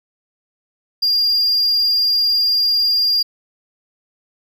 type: tone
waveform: triangle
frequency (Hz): 4806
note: D8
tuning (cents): +39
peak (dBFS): -12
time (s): 1.02-3.23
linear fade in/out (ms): 10
effects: none